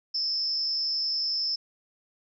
sine tone with amplitude modulation, 5250 Hz, E8, 8 cents flat, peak -22 dBFS, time 0.14-1.56 s, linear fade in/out 10 ms, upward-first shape sine, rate 249 Hz, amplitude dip 75%, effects none

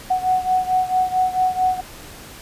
sine beating tone pair, 740 / 744.5 Hz, F#5 / F#5, 0 / +11 cents, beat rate 4.5 Hz, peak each -18 / -21 dBFS, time 0.1-1.81 s, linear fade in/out 10 ms, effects pink hiss -39 dBFS RMS until 2.41 s + resampled to 32000 Hz

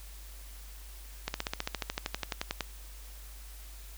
slowing click train, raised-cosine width 0.2 ms, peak -14 dBFS, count 18, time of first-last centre 1.28-2.607 s, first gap 61 ms, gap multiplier 1.03, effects added 50 Hz sine -45 dBFS peak until 3.97 s + white hiss -53 dBFS RMS until 3.97 s

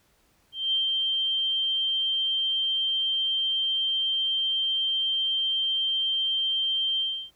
sine tone with ADSR envelope, 3146 Hz, G7, 6 cents sharp, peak -21 dBFS, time 0.52-7.31 s, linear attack 210 ms, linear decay 120 ms, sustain -2 dB, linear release 310 ms, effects pink hiss -65 dBFS RMS until 7.35 s

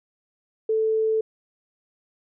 sine tone, 440 Hz, A4, in tune, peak -19 dBFS, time 0.69-1.21 s, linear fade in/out 5 ms, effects none

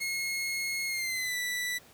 sawtooth tone with pitch glide, 2163 to 1972.1 Hz, C#7 to B6, -43 to -3 cents, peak -27 dBFS, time 0-1.79 s, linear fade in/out 20 ms, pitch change -160 cents, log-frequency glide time 0.87-1.37 s, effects pink hiss -56 dBFS RMS until 1.93 s + high-pass 80 Hz 12 dB/octave

